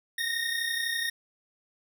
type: tone pair together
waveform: 25% pulse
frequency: 1832.7 / 1864.7 Hz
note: A#6 / A#6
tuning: -30 / 0 cents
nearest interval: unison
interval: 30 cents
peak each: -28 / -27 dBFS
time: 0.18-1.1 s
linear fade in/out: 5 ms
effects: none